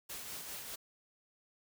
white noise with tremolo, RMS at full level -43 dBFS, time 0.09-0.76 s, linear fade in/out 10 ms, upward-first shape triangle, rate 5 Hz, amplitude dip 40%, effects none

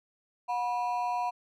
triangle ring-modulated tone, 850 Hz, G#5, 40 cents sharp, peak -23 dBFS, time 0.48-1.31 s, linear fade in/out 20 ms, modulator 126 Hz, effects none

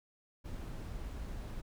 brown noise, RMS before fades -42 dBFS, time 0.44-1.62 s, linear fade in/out 20 ms, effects none

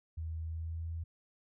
sine tone with pitch glide, 80.7 to 82.63 Hz, E2 to E2, -36 to +5 cents, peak -36 dBFS, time 0.17-1.04 s, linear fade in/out 10 ms, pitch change +41 cents, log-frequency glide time 0.43-0.93 s, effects none

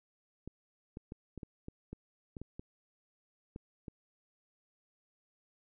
clicks, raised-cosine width 3 ms, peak -30 dBFS, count 12, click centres 0.476 / 0.971 / 1.121 / 1.377 / 1.432 / 1.684 / 1.93 / 2.368 / 2.416 / 2.595 / 3.561 / 3.882 s, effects none

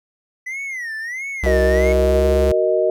triangle tone with vibrato, 1975.5 Hz, B6, in tune, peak -23 dBFS, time 0.46-1.93 s, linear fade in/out 10 ms, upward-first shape sine, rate 1.5 Hz, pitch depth 200 cents each way
square tone with pitch glide, 65.41 to 69.14 Hz, C2 to C#2, 0 to -4 cents, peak -18 dBFS, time 1.43-2.52 s, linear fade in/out 5 ms, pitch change +96 cents, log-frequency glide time 1.9-2.28 s
sine chord, D# minor, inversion first, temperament just, 373.4 / 466.7 / 622.3 Hz, F#4 / A#4 / D#5, +16 / +2 / 0 cents, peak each -19 / -20 / -17 dBFS, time 1.46-2.9 s, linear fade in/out 2 ms
effects none

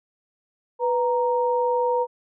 sine tone pair together, 494.2 / 933 Hz, B4 / A#5, +1 / +1 cents, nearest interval major seventh, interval 1100 cents, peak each -21 / -23 dBFS, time 0.79-2.07 s, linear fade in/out 50 ms, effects none

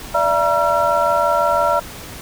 sine tone cluster, 587 / 673 / 951 / 1358 Hz, D5 / E5 / A#5 / F6, -1 / +36 / +34 / -49 cents, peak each -19 dBFS, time 0.14-1.8 s, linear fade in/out 10 ms, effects pink hiss -34 dBFS RMS until 2.21 s

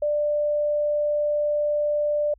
sine tone, 592 Hz, D5, 14 cents sharp, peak -20 dBFS, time 0.02-2.34 s, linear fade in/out 5 ms, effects added 50 Hz sine -53 dBFS peak until 2.38 s

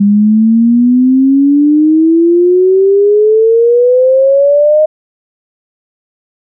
sine exponential sweep, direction up, 200 to 622.3 Hz, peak -4 dBFS, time 0-4.86 s, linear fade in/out 10 ms, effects none

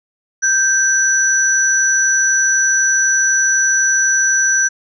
sine tone pair together, 1568 / 5916 Hz, G6 / F#8, 0 / -1 cents, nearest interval octave + major seventh, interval 2299 cents, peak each -14 dBFS, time 0.42-4.69 s, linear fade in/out 20 ms, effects none

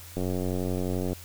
click train, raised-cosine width 2 ms, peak -17 dBFS, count 89, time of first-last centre 0.17-1.131 s, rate 91.6 Hz, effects added 87 Hz sine -46 dBFS peak until 1.24 s + white hiss -47 dBFS RMS until 1.24 s

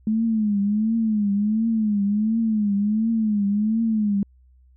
sine tone with vibrato, 213.6 Hz, G#3, 49 cents sharp, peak -18 dBFS, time 0.07-4.23 s, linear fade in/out 2 ms, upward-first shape triangle, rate 1.4 Hz, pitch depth 130 cents each way, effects added 63 Hz sine -51 dBFS peak until 4.76 s

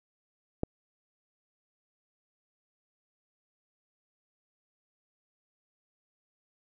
click, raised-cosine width 2 ms, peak -15 dBFS, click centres 0.634 s, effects none

